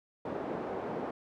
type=band-pass noise; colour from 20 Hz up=pink; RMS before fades=-37 dBFS; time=0.25-1.11 s; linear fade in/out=5 ms; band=270 to 760 Hz; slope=12 dB/octave; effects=none